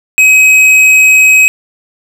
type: tone with hard clipping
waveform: sine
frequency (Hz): 2538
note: D#7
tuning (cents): +34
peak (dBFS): -4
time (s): 0.18-1.48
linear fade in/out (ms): 0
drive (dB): 8
effects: none